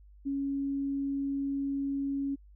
sine tone, 277.2 Hz, C#4, in tune, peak -29 dBFS, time 0.25-2.36 s, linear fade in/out 20 ms, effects added 50 Hz sine -52 dBFS peak until 2.55 s

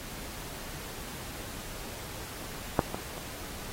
clicks, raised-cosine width 1 ms, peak -7 / -18 / -27 dBFS, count 3, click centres 2.792 / 2.945 / 3.179 s, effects pink hiss -42 dBFS RMS until 3.72 s + AAC 48 kbps

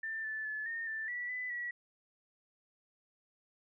sine tone with pitch steps, 1784 / 1750 / 1725 / 1831 / 1769 / 1951 / 1999 / 1932 Hz, A6 / A6 / A6 / A#6 / A6 / B6 / B6 / B6, +23 / -10 / -35 / -32 / +9 / -22 / +20 / -39 cents, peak -36 dBFS, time 0.03-1.71 s, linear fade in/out 5 ms, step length 210 ms, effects none

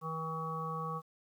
harmonic tone, 160.7 Hz, E3, 44 cents flat, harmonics 1 / 3 / 5 / 7 / 8, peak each -40 / -44 / -47 / -38 / -48 dBFS, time 0.01-1.02 s, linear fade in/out 50 ms, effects 11-bit

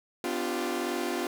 sawtooth chord, G dominant seventh, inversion first, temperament equal with one note detuned, 252.3 / 293.7 / 349.2 / 392 Hz, B3 / D4 / F4 / G4, +37 / 0 / 0 / 0 cents, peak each -31 / -33 / -28 / -33 dBFS, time 0.24-1.27 s, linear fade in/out 2 ms, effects none

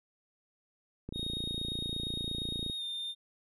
click train, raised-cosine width 3 ms, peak -26 dBFS, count 47, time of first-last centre 1.09-2.698 s, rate 28.6 Hz
triangle tone with pitch glide, 3729 to 3621 Hz, A#7 to A7, 0 to +49 cents, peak -34 dBFS, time 1.13-3.15 s, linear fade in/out 50 ms, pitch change -51 cents, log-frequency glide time 2.77-2.83 s
effects none

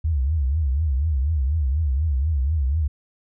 sine tone with vibrato, 72.4 Hz, D2, 24 cents flat, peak -18 dBFS, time 0.04-2.88 s, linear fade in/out 10 ms, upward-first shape triangle, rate 4.1 Hz, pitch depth 260 cents each way, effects none

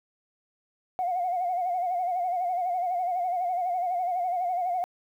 sine tone with vibrato, 719 Hz, F#5, 50 cents flat, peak -24 dBFS, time 0.99-4.84 s, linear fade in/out 0 ms, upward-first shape sine, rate 12 Hz, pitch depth 73 cents each way, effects tanh soft clip ceiling -20 dBFS + 10-bit

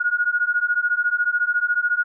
sine beating tone pair, 1437 / 1451 Hz, F6 / F#6, +49 / -34 cents, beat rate 14 Hz, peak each -21 dBFS, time 0-2.04 s, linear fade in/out 10 ms, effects none

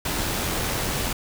pink noise with amplitude modulation, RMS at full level -25 dBFS, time 0.05-1.13 s, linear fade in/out 5 ms, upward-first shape sine, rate 89.6 Hz, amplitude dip 25%, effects none

